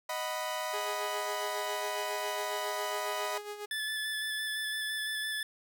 sawtooth chord, B major, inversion first, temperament equal, 622.3 / 740 / 987.8 Hz, D#5 / F#5 / B5, 0 / 0 / 0 cents, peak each -33 / -37 / -33 dBFS, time 0.09-3.38 s, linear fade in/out 5 ms
sawtooth tone with tremolo, 415 Hz, G#4, 1 cent flat, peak -33 dBFS, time 0.73-3.66 s, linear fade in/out 10 ms, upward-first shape sine, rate 7.3 Hz, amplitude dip 60%
25% pulse tone with vibrato, 1737 Hz, A6, 23 cents flat, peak -29 dBFS, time 3.71-5.43 s, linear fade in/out 2 ms, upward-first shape square, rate 5.9 Hz, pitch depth 10 cents each way
effects none

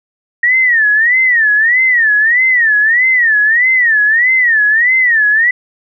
sine tone with vibrato, 1864.7 Hz, A#6, in tune, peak -7 dBFS, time 0.43-5.51 s, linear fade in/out 5 ms, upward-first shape sine, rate 1.6 Hz, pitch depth 180 cents each way, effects none

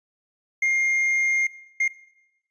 triangle tone bursts at uneven times, 2121 Hz, C7, 23 cents sharp, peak -17 dBFS, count 2, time 0.62-1.47 / 1.8-1.88 s, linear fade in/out 5 ms, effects noise-tail reverb RT60 0.9 s tail -19 dB re dry + resampled to 22050 Hz

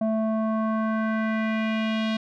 square tone with low-pass filter sweep, 220 Hz, A3, in tune, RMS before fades -25 dBFS, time 0.01-2.17 s, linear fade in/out 5 ms, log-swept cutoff 680 to 3600 Hz, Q 2.3, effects none

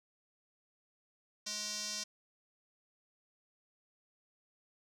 square tone with band-pass filter, 210.5 Hz, G#3, 24 cents sharp, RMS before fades -40 dBFS, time 1.46-2.04 s, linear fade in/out 10 ms, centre 5500 Hz, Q 3.6, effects none

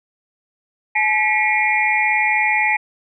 sine tone cluster, 855 / 1947 / 2166 / 2390 Hz, A5 / B6 / C#7 / D7, -50 / -25 / -41 / +30 cents, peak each -20 dBFS, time 0.95-2.77 s, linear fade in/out 10 ms, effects none

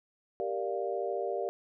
sine chord, G minor seventh, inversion none, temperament equal, 392 / 466.2 / 587.3 / 698.5 Hz, G4 / Bb4 / D5 / F5, 0 / 0 / 0 / 0 cents, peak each -35 / -36 / -36 / -37 dBFS, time 0.4-1.49 s, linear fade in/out 0 ms, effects none

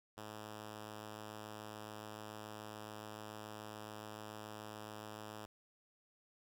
5% pulse tone, 107 Hz, A2, 48 cents flat, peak -36 dBFS, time 0.17-5.46 s, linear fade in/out 5 ms, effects none

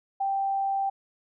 sine tone, 784 Hz, G5, in tune, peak -24 dBFS, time 0.2-0.9 s, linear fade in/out 10 ms, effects none

